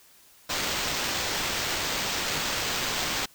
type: noise with sample-and-hold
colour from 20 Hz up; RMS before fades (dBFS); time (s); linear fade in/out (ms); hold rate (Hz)
blue; -29; 0.49-3.26; 10; 11025
effects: white hiss -56 dBFS RMS until 3.34 s